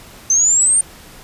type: exponential sweep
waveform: sine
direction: up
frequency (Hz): 6150 to 8980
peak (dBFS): -10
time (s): 0.3-0.81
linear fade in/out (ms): 2
effects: pink hiss -40 dBFS RMS until 1.23 s + resampled to 32000 Hz